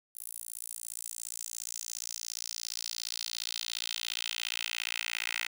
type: tone with high-pass filter sweep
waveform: 10% pulse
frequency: 57.2 Hz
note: A#1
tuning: 32 cents flat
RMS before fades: -38 dBFS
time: 0.15-5.47 s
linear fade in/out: 5 ms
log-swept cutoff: 11000 to 2200 Hz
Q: 2.4
effects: none